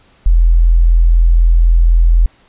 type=tone; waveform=sine; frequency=42 Hz; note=E1; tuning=33 cents sharp; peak=-5 dBFS; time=0.26-2.26 s; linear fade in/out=0 ms; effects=pink hiss -50 dBFS RMS until 2.48 s + resampled to 8000 Hz

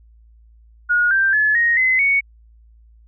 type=tone with pitch steps; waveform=sine; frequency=1443 / 1573.6 / 1716 / 1871.3 / 2041 / 2225 Hz; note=F#6 / G6 / A6 / A#6 / C7 / C#7; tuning=-44 / +6 / -44 / +6 / -44 / +6 cents; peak=-13 dBFS; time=0.89-2.21 s; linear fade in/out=20 ms; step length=220 ms; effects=added 56 Hz sine -46 dBFS peak until 3.07 s

